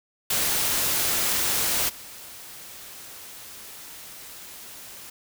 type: noise with level steps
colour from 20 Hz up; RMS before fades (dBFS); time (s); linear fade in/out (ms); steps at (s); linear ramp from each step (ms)
white; -24 / -42; 0.3-5.1; 5; 1.88; 20
effects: none